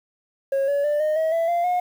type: tone with pitch steps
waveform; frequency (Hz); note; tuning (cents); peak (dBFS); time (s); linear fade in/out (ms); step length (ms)
sine; 546 / 567.9 / 590.6 / 614.3 / 638.9 / 664.5 / 691.1 / 718.8; C#5 / C#5 / D5 / D#5 / D#5 / E5 / F5 / F5; -26 / +42 / +10 / -22 / +46 / +14 / -18 / +50; -16; 0.52-1.8; 5; 160
effects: tanh soft clip ceiling -18 dBFS + 8-bit